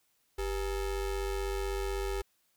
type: ring-modulated tone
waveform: square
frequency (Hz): 220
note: A3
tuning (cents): 0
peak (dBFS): -29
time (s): 0.38-2.22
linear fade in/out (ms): 10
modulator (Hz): 172
effects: white hiss -73 dBFS RMS until 2.56 s